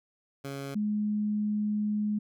15% pulse / sine tone pair in turn, 138.59 / 210 Hz, C#3 / G#3, 0 / +19 cents, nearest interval perfect fifth, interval 719 cents, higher second, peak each -29 / -26 dBFS, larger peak second, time 0.44-0.75 / 0.75-2.19 s, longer second, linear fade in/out 10 ms, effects none

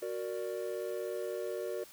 triangle chord, Gb augmented, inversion none, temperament equal, 370 / 466.2 / 587.3 Hz, Gb4 / Bb4 / D5, 0 / 0 / 0 cents, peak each -37 / -37 / -38 dBFS, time 0.02-1.84 s, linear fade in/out 5 ms, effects white hiss -55 dBFS RMS until 1.92 s

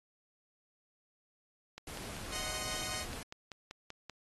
click train, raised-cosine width 0.2 ms, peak -27 dBFS, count 13, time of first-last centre 1.78-4.097 s, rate 5.18 Hz
pink noise, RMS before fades -45 dBFS, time 1.87-3.23 s, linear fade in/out 2 ms
5% pulse chord, C diminished, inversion first, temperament equal, 622.3 / 740 / 1046.5 Hz, Eb5 / Gb5 / C6, 0 / 0 / 0 cents, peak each -31 dBFS, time 2.3-3.06 s, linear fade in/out 50 ms
effects AAC 32 kbps

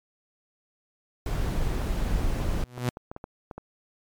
brown noise, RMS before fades -26 dBFS, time 1.26-2.64 s, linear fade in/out 2 ms
clicks, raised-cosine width 1 ms, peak -23 dBFS, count 11, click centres 1.743 / 1.817 / 2.401 / 2.599 / 2.779 / 2.971 / 3.115 / 3.164 / 3.241 / 3.512 / 3.58 s
sawtooth tone with exponential growth, 123.47 Hz, B2, in tune, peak -18 dBFS, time 2.6-2.89 s, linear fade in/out 0 ms, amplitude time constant 61 ms
effects MP3 96 kbps

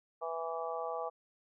harmonic tone, 164.81 Hz, E3, in tune, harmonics 3 / 4 / 5 / 6 / 7, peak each -40 / -40 / -41 / -48 / -42 dBFS, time 0.21-1.1 s, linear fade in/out 20 ms, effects none

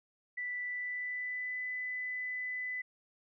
sine tone with pitch glide, 1975.5 to 2002 Hz, B6 to B6, 0 to +23 cents, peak -35 dBFS, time 0.37-2.82 s, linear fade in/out 10 ms, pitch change +23 cents, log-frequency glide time 0.64-1.6 s, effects none

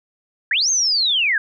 sine linear two-way sweep, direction up then down, 1566 to 6500 to 1566 Hz, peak -15 dBFS, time 0.51-1.38 s, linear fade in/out 2 ms, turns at 0.7 s, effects none

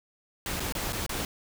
pink noise with dropouts, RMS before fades -32 dBFS, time 0.46-1.25 s, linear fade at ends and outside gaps 1 ms, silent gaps 0.597-0.603 / 0.724-0.751 / 0.924-0.93 / 1.064-1.093 s, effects none

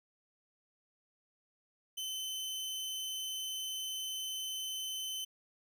sawtooth tone, 3055 Hz, G7, 45 cents flat, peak -34 dBFS, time 1.97-5.25 s, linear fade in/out 10 ms, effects none

